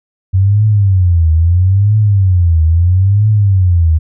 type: tone with vibrato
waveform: sine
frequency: 92.5 Hz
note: F#2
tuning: in tune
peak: -6 dBFS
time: 0.33-3.99 s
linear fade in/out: 20 ms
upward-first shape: triangle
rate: 0.76 Hz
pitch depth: 280 cents each way
effects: none